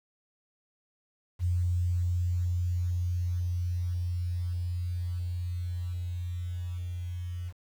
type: tone with level ramp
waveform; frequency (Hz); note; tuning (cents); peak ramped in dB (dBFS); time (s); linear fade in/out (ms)
sine; 88.4; F2; +22; -24 to -33; 1.39-7.53; 50
effects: 9-bit